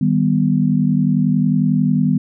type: chord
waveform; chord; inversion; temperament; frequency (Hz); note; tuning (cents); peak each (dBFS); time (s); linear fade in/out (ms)
sine; Eb augmented; none; equal; 155.56 / 196 / 246.9; Eb3 / G3 / B3; 0 / 0 / 0; -17; 0.01-2.18; 5
effects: none